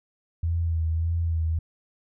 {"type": "tone with vibrato", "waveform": "sine", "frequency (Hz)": 82.41, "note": "E2", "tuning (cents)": 0, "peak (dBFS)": -22, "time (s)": [0.43, 1.59], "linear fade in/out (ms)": 5, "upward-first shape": "sine", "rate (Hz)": 1.7, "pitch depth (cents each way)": 39, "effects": []}